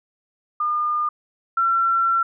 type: tone pair in turn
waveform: sine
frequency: 1211 / 1355 Hz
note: D#6 / E6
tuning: -47 / +47 cents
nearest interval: major second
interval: 194 cents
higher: second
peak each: -19 / -16 dBFS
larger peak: second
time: 0.6-1.09 / 1.57-2.23 s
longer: second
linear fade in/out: 5 ms
effects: none